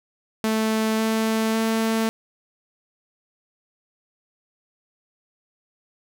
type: tone with pitch steps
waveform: sawtooth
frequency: 219.7 / 221.6 / 223.5 Hz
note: A3 / A3 / A3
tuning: -2 / +13 / +27 cents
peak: -16 dBFS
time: 0.44-2.09 s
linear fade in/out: 0 ms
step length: 550 ms
effects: none